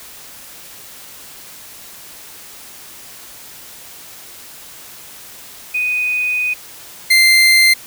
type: tone pair in turn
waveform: sine / 30% pulse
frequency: 2489 / 2086 Hz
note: D#7 / C7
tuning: 0 / -6 cents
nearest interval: minor third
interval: 306 cents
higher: first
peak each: -15 / -5 dBFS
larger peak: second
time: 5.74-6.54 / 7.1-7.74 s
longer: first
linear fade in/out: 10 ms
effects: white hiss -37 dBFS RMS until 7.86 s